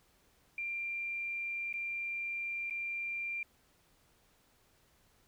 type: tone with dropouts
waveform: sine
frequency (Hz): 2377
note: D7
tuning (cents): +20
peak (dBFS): -35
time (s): 0.58-3.43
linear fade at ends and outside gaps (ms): 2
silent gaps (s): 1.728-1.739 / 2.699-2.707
effects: pink hiss -69 dBFS RMS until 5.27 s